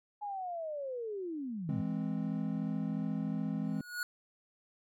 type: linear sweep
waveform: sine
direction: down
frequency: 843 to 92.5 Hz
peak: -36 dBFS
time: 0.21-1.82 s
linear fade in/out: 20 ms
type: chord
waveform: triangle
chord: E augmented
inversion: none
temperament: equal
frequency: 164.81 / 207.7 / 261.6 Hz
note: E3 / G#3 / B#3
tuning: 0 / 0 / 0 cents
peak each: -35 / -34 / -36 dBFS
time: 1.69-3.81 s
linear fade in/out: 2 ms
type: tone with exponential growth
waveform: square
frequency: 1454 Hz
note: F#6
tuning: 31 cents flat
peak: -32 dBFS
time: 3.64-4.03 s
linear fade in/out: 1 ms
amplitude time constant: 83 ms
effects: none